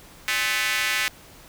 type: tone with high-pass filter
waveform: square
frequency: 116.9 Hz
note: A#2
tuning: 5 cents sharp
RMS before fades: -24 dBFS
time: 0.28-1.08 s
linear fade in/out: 0 ms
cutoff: 2000 Hz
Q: 2.2
effects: pink hiss -48 dBFS RMS until 1.48 s

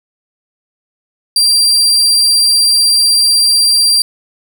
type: tone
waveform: 35% pulse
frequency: 4729 Hz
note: D8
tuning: 11 cents sharp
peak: -6 dBFS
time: 1.36-4.02 s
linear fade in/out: 2 ms
effects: none

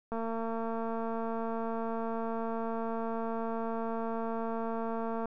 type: click train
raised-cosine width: 1 ms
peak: -23 dBFS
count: 1167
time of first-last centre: 0.12-5.257 s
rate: 227 Hz
effects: none

